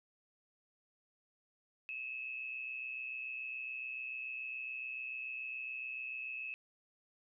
sine tone with amplitude modulation, 2587 Hz, E7, 33 cents flat, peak -37 dBFS, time 1.89-6.54 s, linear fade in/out 0 ms, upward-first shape sine, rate 127 Hz, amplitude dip 60%, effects none

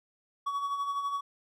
triangle tone with tremolo, 1127 Hz, C#6, 28 cents sharp, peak -26 dBFS, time 0.46-1.21 s, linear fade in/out 10 ms, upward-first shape sine, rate 12 Hz, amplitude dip 50%, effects none

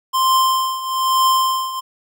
square tone with tremolo, 1046.5 Hz, C6, in tune, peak -12 dBFS, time 0.13-1.81 s, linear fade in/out 20 ms, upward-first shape triangle, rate 1.1 Hz, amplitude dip 80%, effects none

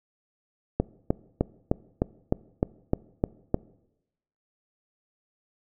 click train, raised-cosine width 2 ms, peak -8 dBFS, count 10, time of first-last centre 0.8-3.544 s, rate 3.28 Hz, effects noise-tail reverb RT60 0.9 s tail -22 dB re dry

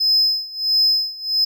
triangle tone with tremolo, 5100 Hz, D#8, 42 cents sharp, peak -11 dBFS, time 0-1.45 s, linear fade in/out 10 ms, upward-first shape sine, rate 1.5 Hz, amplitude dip 90%, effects none

